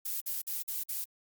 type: noise bursts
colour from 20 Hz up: violet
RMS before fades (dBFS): -35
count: 5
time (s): 0.05-1.046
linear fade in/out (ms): 10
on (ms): 160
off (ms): 49
effects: Opus 48 kbps